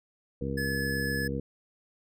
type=harmonic tone; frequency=68 Hz; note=C#2; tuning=33 cents flat; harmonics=1 / 2 / 3 / 4 / 5 / 6 / 7; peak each=-37 / -35 / -36 / -37 / -44 / -43 / -36 dBFS; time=0.41-1.4 s; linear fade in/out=5 ms
type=tone; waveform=square; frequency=1712 Hz; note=A6; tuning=48 cents flat; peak=-32 dBFS; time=0.57-1.28 s; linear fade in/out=10 ms
effects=none